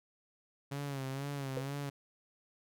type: tone with vibrato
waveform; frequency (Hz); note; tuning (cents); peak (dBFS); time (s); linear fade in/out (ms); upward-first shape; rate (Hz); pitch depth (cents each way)
sawtooth; 137.8; C#3; -10; -33; 0.71-1.9; 10; sine; 2.1; 66
type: tone with exponential decay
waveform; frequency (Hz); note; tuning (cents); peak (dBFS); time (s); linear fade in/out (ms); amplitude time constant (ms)
sine; 493.9; B4; 0; -31; 1.57-1.67; 0; 20
effects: none